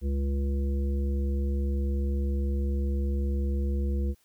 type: harmonic tone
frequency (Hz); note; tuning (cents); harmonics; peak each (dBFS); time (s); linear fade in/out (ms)
69.3; C#2; 0; 1 / 3 / 5 / 7; -25 / -35 / -39 / -42; 0.01-4.15; 50
effects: white hiss -67 dBFS RMS until 4.24 s